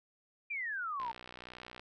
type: exponential sweep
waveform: sine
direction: down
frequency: 2439 to 880 Hz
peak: -35 dBFS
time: 0.5-1.12 s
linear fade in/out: 10 ms
type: click train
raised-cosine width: 0.3 ms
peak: -31 dBFS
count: 50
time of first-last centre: 1-1.795 s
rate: 61.6 Hz
effects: none